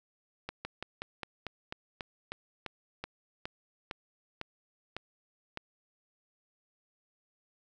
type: slowing click train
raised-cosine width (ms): 0.3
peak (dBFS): -21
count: 16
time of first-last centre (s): 0.49-5.574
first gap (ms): 160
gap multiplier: 1.1
effects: none